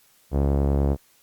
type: tone with low-pass filter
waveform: sawtooth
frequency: 70 Hz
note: C#2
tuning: 18 cents sharp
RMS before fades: -21 dBFS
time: 0.31-0.97 s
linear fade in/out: 50 ms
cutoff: 600 Hz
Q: 1.2
effects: white hiss -59 dBFS RMS until 1.22 s + Opus 48 kbps